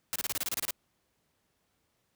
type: noise bursts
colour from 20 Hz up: white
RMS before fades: -32 dBFS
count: 11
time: 0.13-0.707 s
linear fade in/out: 0 ms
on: 27 ms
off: 28 ms
effects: pink hiss -75 dBFS RMS until 2.15 s + high-pass 60 Hz 12 dB/octave